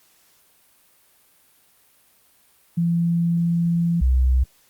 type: tone pair in turn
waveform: sine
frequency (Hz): 169.7 / 63.86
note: F3 / C2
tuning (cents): -49 / -41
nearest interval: octave + perfect fourth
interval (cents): 1692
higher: first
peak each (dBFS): -17 / -14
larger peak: second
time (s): 2.77-4.01 / 4.01-4.44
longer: first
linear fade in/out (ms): 10
effects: white hiss -58 dBFS RMS until 4.69 s + Opus 48 kbps